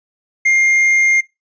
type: tone with tanh clipping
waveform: sine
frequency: 2117 Hz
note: C7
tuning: 20 cents sharp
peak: -11 dBFS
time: 0.45-1.21 s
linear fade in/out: 10 ms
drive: 5 dB
effects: noise-tail reverb RT60 0.2 s tail -20 dB re dry + resampled to 16000 Hz